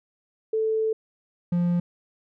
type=tone pair in turn; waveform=sine / triangle; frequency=440 / 174.61 Hz; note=A4 / F3; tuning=0 / 0 cents; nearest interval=octave + major third; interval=1600 cents; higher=first; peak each=-21 / -18 dBFS; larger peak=second; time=0.53-0.93 / 1.52-1.8 s; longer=first; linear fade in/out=5 ms; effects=none